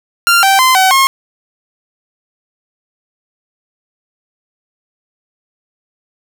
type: tone with pitch steps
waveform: sawtooth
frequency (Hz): 1388 / 778 / 1034 / 757 / 1076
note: F6 / G5 / C6 / F#5 / C6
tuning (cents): -11 / -13 / -21 / +39 / +48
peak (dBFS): -3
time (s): 0.27-1.07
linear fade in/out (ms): 0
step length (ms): 160
effects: none